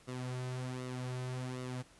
sawtooth tone with flanger, 126.9 Hz, B2, 47 cents sharp, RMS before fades -40 dBFS, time 0.07-1.83 s, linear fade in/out 20 ms, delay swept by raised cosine 1.2 to 4.3 ms, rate 1.3 Hz, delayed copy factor -0.6, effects pink hiss -62 dBFS RMS until 1.99 s + resampled to 24000 Hz

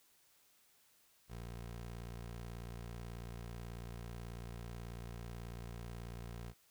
20% pulse tone, 58.27 Hz, A#1, in tune, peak -40 dBFS, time 1.28-6.54 s, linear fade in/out 50 ms, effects white hiss -70 dBFS RMS until 6.7 s

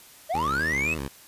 triangle linear sweep, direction up, 596 to 2653 Hz, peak -22 dBFS, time 0.29-0.95 s, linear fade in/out 20 ms
10% pulse tone with vibrato, 74.2 Hz, D2, 18 cents sharp, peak -22 dBFS, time 0.34-1.08 s, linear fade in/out 5 ms, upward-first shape square, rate 3.9 Hz, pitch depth 130 cents each way
effects white hiss -50 dBFS RMS until 1.27 s + resampled to 32000 Hz

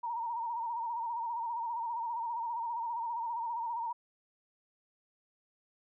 sine tone with vibrato, 932.3 Hz, A#5, in tune, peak -33 dBFS, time 0.03-3.93 s, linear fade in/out 10 ms, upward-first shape sine, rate 15 Hz, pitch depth 64 cents each way, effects none

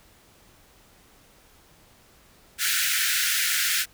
pink high-pass noise, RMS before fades -24 dBFS, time 2.58-3.86 s, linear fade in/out 50 ms, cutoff 1400 Hz, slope 96 dB/octave, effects pink hiss -56 dBFS RMS until 3.93 s

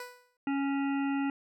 15% pulse tone with exponential decay, 493.9 Hz, B4, in tune, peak -31 dBFS, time 0-0.37 s, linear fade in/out 2 ms, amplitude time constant 80 ms
harmonic tone, 277.2 Hz, C#4, in tune, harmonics 1 / 3 / 5 / 7 / 9 / 10, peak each -28 / -38 / -42 / -45 / -47 / -48 dBFS, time 0.47-1.3 s, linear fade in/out 2 ms
effects none

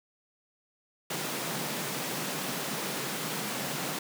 pink high-pass noise, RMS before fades -34 dBFS, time 1.1-3.99 s, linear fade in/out 5 ms, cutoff 130 Hz, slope 96 dB/octave, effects none

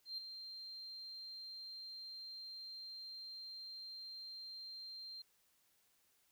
sine tone with ADSR envelope, 4169 Hz, C8, 7 cents flat, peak -38 dBFS, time 0.05-5.22 s, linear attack 130 ms, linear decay 4 ms, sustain -9 dB, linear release 5 ms, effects tanh soft clip ceiling -37 dBFS + white hiss -75 dBFS RMS until 6.31 s

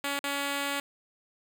5% pulse tone with dropouts, 281.9 Hz, C#4, 29 cents sharp, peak -18 dBFS, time 0.04-0.8 s, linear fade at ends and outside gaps 2 ms, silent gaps 0.192-0.24 s, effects none

